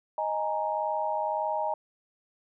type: chord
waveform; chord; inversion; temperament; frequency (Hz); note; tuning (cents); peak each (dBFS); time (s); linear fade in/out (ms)
sine; D# suspended fourth; none; equal; 622.3 / 830.6 / 932.3; D#5 / G#5 / A#5; 0 / 0 / 0; -31; 0.18-1.74; 2
effects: none